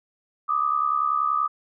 sine tone pair together, 1184.6 / 1255 Hz, D6 / D#6, +15 / +15 cents, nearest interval minor second, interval 100 cents, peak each -23 dBFS, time 0.48-1.48 s, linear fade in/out 20 ms, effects none

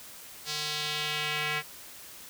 square tone with band-pass filter sweep, 150.9 Hz, D3, 47 cents sharp, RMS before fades -32 dBFS, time 0.45-1.63 s, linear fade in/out 50 ms, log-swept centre 4800 to 2200 Hz, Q 1.9, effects white hiss -47 dBFS RMS until 2.29 s

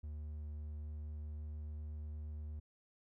triangle tone with pitch glide, 75.1 to 75.71 Hz, D2 to D#2, +39 to -47 cents, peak -40 dBFS, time 0.03-2.6 s, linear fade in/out 10 ms, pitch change +14 cents, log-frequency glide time 0.13-1.81 s, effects none

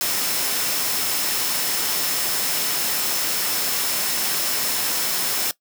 sine tone in noise, 5274 Hz, E8, in tune, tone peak -31 dBFS, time 0.01-5.51 s, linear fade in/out 0 ms, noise white, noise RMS -23 dBFS, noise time 0.01-5.51 s, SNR -11 dB, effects noise-tail reverb RT60 0.1 s tail -19 dB re dry + high-pass 150 Hz 12 dB/octave

